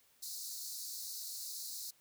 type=high-pass noise; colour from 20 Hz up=pink; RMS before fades=-44 dBFS; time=0.22-1.91 s; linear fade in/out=10 ms; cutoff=4000 Hz; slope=96 dB/octave; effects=white hiss -69 dBFS RMS until 2 s

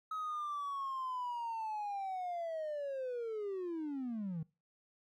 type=linear sweep; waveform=triangle; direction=down; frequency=1280 to 152.6 Hz; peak=-34 dBFS; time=0.11-4.43 s; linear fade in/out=5 ms; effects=noise-tail reverb RT60 0.3 s tail -24 dB re dry + tanh soft clip ceiling -32 dBFS

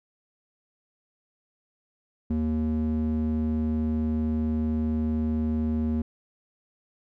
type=tone with band-pass filter; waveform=square; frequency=77.78 Hz; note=D#2; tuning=in tune; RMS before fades=-26 dBFS; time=2.3-6.02 s; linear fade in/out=5 ms; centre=190 Hz; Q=4.5; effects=none

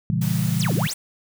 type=chord; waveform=sine; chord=A# diminished seventh; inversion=none; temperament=just; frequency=116.54 / 139.85 / 167.82 / 201.4 Hz; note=A#2 / C#3 / E3 / G3; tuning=0 / +16 / +31 / +47 cents; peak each=-25 / -25 / -23 / -27 dBFS; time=0.1-0.87 s; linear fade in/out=0 ms
type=noise; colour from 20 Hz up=white; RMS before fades=-34 dBFS; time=0.21-0.94 s; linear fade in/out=10 ms
type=exponential two-way sweep; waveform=sine; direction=down then up; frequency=9940 to 207.7 to 9940 Hz; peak=-26 dBFS; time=0.59-0.94 s; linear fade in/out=10 ms; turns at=0.74 s
effects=none

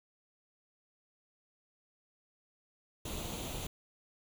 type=noise with comb filter; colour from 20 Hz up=pink; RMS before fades=-40 dBFS; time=3.05-3.67 s; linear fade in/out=5 ms; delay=0.29 ms; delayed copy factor=+0.6; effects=none

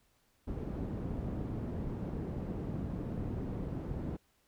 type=low-pass noise; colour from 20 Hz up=white; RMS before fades=-38 dBFS; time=0.47-4.17 s; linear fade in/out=10 ms; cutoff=240 Hz; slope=12 dB/octave; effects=pink hiss -72 dBFS RMS until 4.47 s

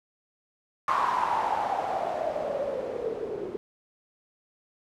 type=noise with low-pass filter sweep; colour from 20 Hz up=blue; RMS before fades=-29 dBFS; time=0.88-3.57 s; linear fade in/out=0 ms; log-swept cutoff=1100 to 380 Hz; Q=8; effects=none

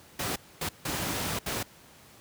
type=noise bursts at uneven times; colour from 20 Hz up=pink; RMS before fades=-31 dBFS; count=4; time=0.19-0.36 / 0.61-0.69 / 0.85-1.39 / 1.46-1.63 s; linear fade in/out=5 ms; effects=pink hiss -54 dBFS RMS until 2.2 s + high-pass 80 Hz 12 dB/octave

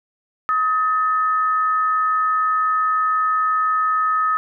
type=tone pair together; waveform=sine; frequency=1267.1 / 1778 Hz; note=D#6 / A6; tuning=+31 / +18 cents; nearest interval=tritone; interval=587 cents; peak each=-16 / -27 dBFS; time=0.49-4.37 s; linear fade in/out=0 ms; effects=none

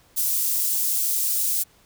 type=high-pass noise; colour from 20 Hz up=white; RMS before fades=-23 dBFS; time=0.16-1.64 s; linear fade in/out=20 ms; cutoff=7600 Hz; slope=12 dB/octave; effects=pink hiss -57 dBFS RMS until 1.85 s

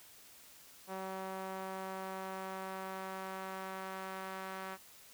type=tone with band-pass filter sweep; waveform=sawtooth; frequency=190 Hz; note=F#3; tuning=46 cents sharp; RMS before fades=-43 dBFS; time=0.87-4.78 s; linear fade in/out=50 ms; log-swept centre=830 to 1300 Hz; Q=1.1; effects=white hiss -58 dBFS RMS until 5.13 s

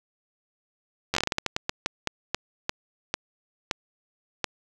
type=slowing click train; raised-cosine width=0.2 ms; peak=-7 dBFS; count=19; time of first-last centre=1.14-4.443 s; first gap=11 ms; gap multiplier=1.28; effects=none

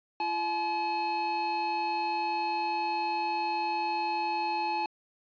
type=tone pair together; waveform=square; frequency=341.1 / 855.1 Hz; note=F4 / A5; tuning=-41 / -50 cents; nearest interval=octave + major third; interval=1591 cents; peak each=-39 / -29 dBFS; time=0.2-4.86 s; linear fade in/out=2 ms; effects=resampled to 11025 Hz

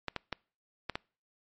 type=clicks; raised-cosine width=0.3 ms; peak=-17 dBFS; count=5; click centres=0.083 / 0.163 / 0.327 / 0.897 / 0.955 s; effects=noise-tail reverb RT60 0.4 s tail -26 dB re dry + MP3 32 kbps

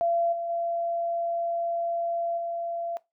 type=tone with level steps; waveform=sine; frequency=681 Hz; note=F5; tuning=44 cents flat; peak=-22 / -29 / -26 / -29 dBFS; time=0.01-2.97 s; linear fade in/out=0 ms; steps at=0.32 / 0.49 / 2.37 s; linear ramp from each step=10 ms; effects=noise-tail reverb RT60 0.2 s tail -19 dB re dry

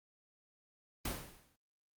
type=noise with exponential decay; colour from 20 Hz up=pink; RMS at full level=-35 dBFS; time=1.05-1.56 s; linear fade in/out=5 ms; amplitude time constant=110 ms; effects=Opus 24 kbps

